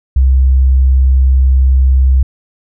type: tone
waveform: sine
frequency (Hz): 65.5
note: C2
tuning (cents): +2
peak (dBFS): -5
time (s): 0.16-2.23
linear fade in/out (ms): 5
effects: none